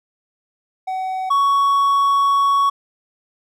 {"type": "tone pair in turn", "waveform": "triangle", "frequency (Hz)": [753, 1116.4], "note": ["F#5", "C#6"], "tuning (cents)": [30, 12], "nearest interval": "perfect fifth", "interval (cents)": 682, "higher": "second", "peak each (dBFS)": [-19, -11], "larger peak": "second", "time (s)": [[0.87, 1.3], [1.3, 2.7]], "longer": "second", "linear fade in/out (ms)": 10, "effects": []}